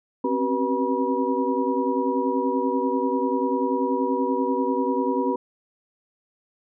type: tone cluster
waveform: sine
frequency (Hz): 260.6 / 270.9 / 380.7 / 487.6 / 965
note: C4 / C#4 / F#4 / B4 / B5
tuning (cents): -7 / -40 / +49 / -22 / -40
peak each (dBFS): -27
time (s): 0.24-5.36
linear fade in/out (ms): 5
effects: none